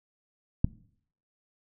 click, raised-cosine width 5 ms, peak -9 dBFS, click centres 0.645 s, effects noise-tail reverb RT60 0.6 s tail -21 dB re dry

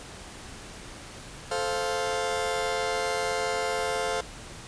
sawtooth chord, F major, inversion first, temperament just, 436.5 / 523.8 / 698.5 Hz, A4 / C5 / F5, -14 / +2 / 0 cents, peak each -27 dBFS, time 1.51-4.21 s, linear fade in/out 5 ms, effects pink hiss -43 dBFS RMS until 4.67 s + resampled to 22050 Hz

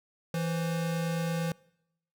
square tone pair together, 164.83 / 523.3 Hz, E3 / C5, 0 / 0 cents, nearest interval octave + minor sixth, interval 2000 cents, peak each -30 / -38 dBFS, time 0.34-1.52 s, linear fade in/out 2 ms, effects noise-tail reverb RT60 0.8 s tail -24 dB re dry

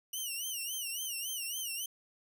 10% pulse tone with vibrato, 2913 Hz, F#7, 28 cents flat, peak -28 dBFS, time 0.13-1.86 s, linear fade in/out 5 ms, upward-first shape sine, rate 3.6 Hz, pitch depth 130 cents each way, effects none

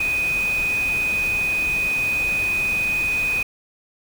sine tone in noise, 2495 Hz, D#7, 4 cents sharp, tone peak -19 dBFS, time 0-3.43 s, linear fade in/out 5 ms, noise pink, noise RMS -33 dBFS, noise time 0-3.43 s, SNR +11 dB, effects none

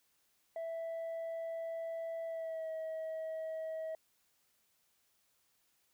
sine tone with pitch glide, 659.3 to 640.2 Hz, E5 to D#5, 0 to +49 cents, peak -35 dBFS, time 0.56-3.95 s, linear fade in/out 2 ms, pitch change -51 cents, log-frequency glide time 2.26-2.71 s, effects tanh soft clip ceiling -37 dBFS + white hiss -75 dBFS RMS until 5.93 s

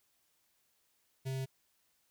square tone with notch filter, 132.5 Hz, C3, 22 cents sharp, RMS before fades -37 dBFS, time 1.25-1.46 s, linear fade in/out 20 ms, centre 1200 Hz, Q 1.1, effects white hiss -75 dBFS RMS until 2.1 s

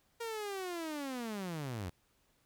sawtooth linear sweep, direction down, 469.8 to 82 Hz, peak -34 dBFS, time 0.2-1.9 s, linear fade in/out 10 ms, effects pink hiss -73 dBFS RMS until 2.45 s

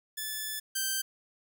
5% pulse tone pair in turn, 1736 / 1559.6 Hz, A6 / G6, -24 / -9 cents, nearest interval major second, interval 185 cents, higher first, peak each -23 / -18 dBFS, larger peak second, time 0.17-0.6 / 0.75-1.02 s, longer first, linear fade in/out 10 ms, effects none

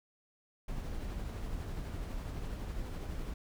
brown noise with tremolo, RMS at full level -38 dBFS, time 0.68-3.34 s, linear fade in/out 5 ms, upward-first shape sine, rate 12 Hz, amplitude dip 25%, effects none

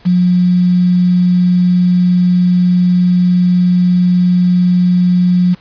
sine tone with quantisation, 179.2 Hz, F3, 45 cents sharp, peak -7 dBFS, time 0.05-5.55 s, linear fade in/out 20 ms, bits 5, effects pink hiss -45 dBFS RMS until 5.6 s + resampled to 11025 Hz

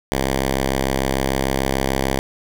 5% pulse tone, 66.7 Hz, C2, 34 cents sharp, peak -7 dBFS, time 0.12-2.19 s, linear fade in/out 0 ms, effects none

